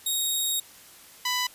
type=tone pair in turn; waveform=10% pulse; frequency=3756 / 994.8 Hz; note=A#7 / B5; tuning=+12 / +12 cents; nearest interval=octave + major seventh; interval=2300 cents; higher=first; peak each=-16 dBFS; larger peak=neither; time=0.06-0.6 / 1.25-1.47 s; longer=first; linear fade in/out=5 ms; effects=white hiss -50 dBFS RMS until 1.54 s + resampled to 32000 Hz